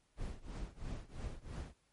brown noise with tremolo, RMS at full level -40 dBFS, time 0.16-1.75 s, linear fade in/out 50 ms, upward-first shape triangle, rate 3 Hz, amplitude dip 95%, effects pink hiss -75 dBFS RMS until 1.92 s + MP3 48 kbps

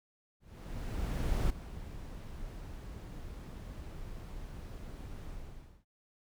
brown noise with ADSR envelope, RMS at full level -30 dBFS, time 0.4-5.85 s, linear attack 1100 ms, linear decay 6 ms, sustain -14 dB, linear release 540 ms, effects none

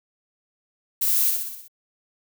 violet noise with echo, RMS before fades -22 dBFS, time 1.01-1.31 s, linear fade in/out 10 ms, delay 62 ms, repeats 6, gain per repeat -4 dB, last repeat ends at 1.682 s, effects none

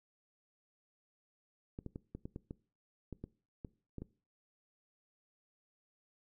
clicks, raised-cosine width 3 ms, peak -30 dBFS, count 12, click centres 1.789 / 1.863 / 1.959 / 2.15 / 2.255 / 2.361 / 2.509 / 3.127 / 3.24 / 3.648 / 3.983 / 4.02 s, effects noise-tail reverb RT60 0.4 s tail -21 dB re dry

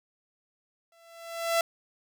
sawtooth tone with exponential growth, 670 Hz, E5, 28 cents sharp, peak -17 dBFS, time 0.92-1.61 s, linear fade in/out 2 ms, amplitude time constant 150 ms, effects none

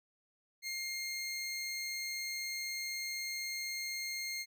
20% pulse tone, 2124 Hz, C7, 25 cents sharp, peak -32 dBFS, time 0.62-4.46 s, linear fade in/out 50 ms, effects none

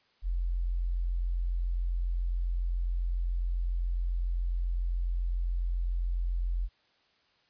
sine tone, 43.65 Hz, F1, in tune, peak -27 dBFS, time 0.22-6.69 s, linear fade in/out 50 ms, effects white hiss -68 dBFS RMS until 7.49 s + resampled to 11025 Hz

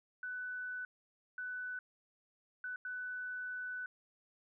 sine tone bursts at uneven times, 1495 Hz, F#6, 17 cents sharp, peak -39 dBFS, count 4, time 0.23-0.85 / 1.38-1.79 / 2.64-2.76 / 2.85-3.86 s, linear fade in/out 2 ms, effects none

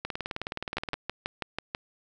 two click trains, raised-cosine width 0.3 ms, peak -16 / -14 dBFS, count 18 / 7, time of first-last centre 0.05-0.94 / 0.77-1.749 s, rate 19.1 / 6.13 Hz, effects none

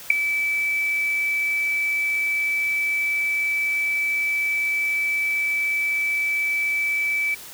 sine tone with ADSR envelope, 2308 Hz, D7, 31 cents flat, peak -6 dBFS, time 0.1-7.35 s, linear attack 5 ms, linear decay 4 ms, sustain -14 dB, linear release 12 ms, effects white hiss -40 dBFS RMS until 7.53 s

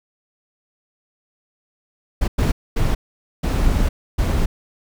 brown noise bursts at uneven times, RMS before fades -17 dBFS, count 5, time 2.21-2.28 / 2.38-2.52 / 2.76-2.95 / 3.43-3.89 / 4.18-4.46 s, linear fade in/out 10 ms, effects none

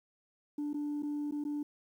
sine tone with dropouts, 293.7 Hz, D4, in tune, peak -31 dBFS, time 0.58-1.63 s, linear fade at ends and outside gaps 5 ms, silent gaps 0.732-0.742 / 1.024-1.031 / 1.311-1.321 / 1.44-1.45 s, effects tanh soft clip ceiling -31 dBFS + 11-bit

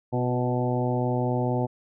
harmonic tone with a mistuned harmonic, 124.3 Hz, B2, 12 cents sharp, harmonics 1 / 2 / 3 / 4 / 5 / 6 / 7, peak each -26 / -29 / -31 / -32 / -33 / -34 / -34 dBFS, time 0.12-1.67 s, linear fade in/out 20 ms, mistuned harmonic 3, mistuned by -31 cents, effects none

